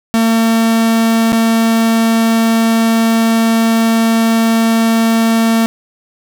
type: tone with dropouts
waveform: 45% pulse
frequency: 226.5 Hz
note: A#3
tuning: 50 cents flat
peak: -9 dBFS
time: 0.14-5.66 s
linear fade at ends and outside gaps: 0 ms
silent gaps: 1.321-1.329 s
effects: none